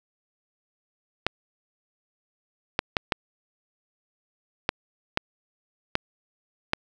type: clicks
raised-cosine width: 0.3 ms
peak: -5 dBFS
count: 8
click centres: 1.266 / 2.791 / 2.968 / 3.122 / 4.691 / 5.174 / 5.954 / 6.734 s
effects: none